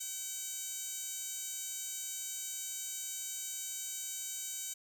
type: tone with high-pass filter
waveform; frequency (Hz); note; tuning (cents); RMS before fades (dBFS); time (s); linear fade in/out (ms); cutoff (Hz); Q
15% pulse; 762; G5; -49; -41; 0-4.74; 10; 6000; 1.9
effects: none